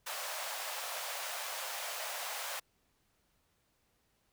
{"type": "high-pass noise", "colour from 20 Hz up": "pink", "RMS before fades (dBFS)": -40, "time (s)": [0.06, 2.6], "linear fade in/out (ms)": 10, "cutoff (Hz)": 550, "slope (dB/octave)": 48, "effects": ["pink hiss -75 dBFS RMS until 4.32 s"]}